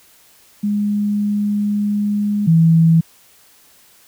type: tone pair in turn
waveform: sine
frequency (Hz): 206.4 / 163.82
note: G#3 / E3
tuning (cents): -10 / -10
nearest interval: major third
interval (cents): 400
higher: first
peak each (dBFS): -15 / -8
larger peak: second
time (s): 0.63-2.47 / 2.47-3.01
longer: first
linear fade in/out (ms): 10
effects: white hiss -50 dBFS RMS until 4.07 s